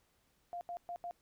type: tone bursts at uneven times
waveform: sine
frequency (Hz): 698.5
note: F5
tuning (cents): 0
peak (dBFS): -39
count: 4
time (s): 0.53-0.61 / 0.69-0.77 / 0.89-0.96 / 1.04-1.11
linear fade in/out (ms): 0
effects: pink hiss -74 dBFS RMS until 1.21 s